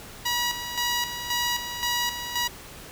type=tone with tremolo; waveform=10% pulse; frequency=965 Hz; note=B5; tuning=40 cents flat; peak=-15 dBFS; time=0.25-2.48 s; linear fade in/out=10 ms; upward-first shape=square; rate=1.9 Hz; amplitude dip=60%; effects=pink hiss -43 dBFS RMS until 2.91 s